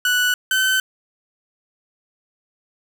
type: tone pair in turn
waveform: 30% pulse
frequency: 1480 / 1528.7 Hz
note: F#6 / G6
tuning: 0 / -44 cents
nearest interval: minor second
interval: 56 cents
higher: second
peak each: -13 dBFS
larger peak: neither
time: 0.05-0.34 / 0.51-0.8 s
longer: neither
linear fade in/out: 2 ms
effects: none